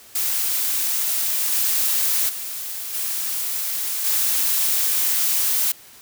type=noise with level steps; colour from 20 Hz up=blue; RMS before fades=-22 / -20 / -30 / -25 / -20 dBFS; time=0.15-5.72 s; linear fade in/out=5 ms; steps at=1.51 / 2.28 / 2.93 / 4.04 s; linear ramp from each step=20 ms; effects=white hiss -46 dBFS RMS until 6.01 s